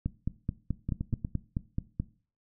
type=two click trains; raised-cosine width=5 ms; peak=-19 / -17 dBFS; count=4 / 10; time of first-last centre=0.89-1.248 / 0.06-2 s; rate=8.37 / 4.64 Hz; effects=noise-tail reverb RT60 0.4 s tail -18 dB re dry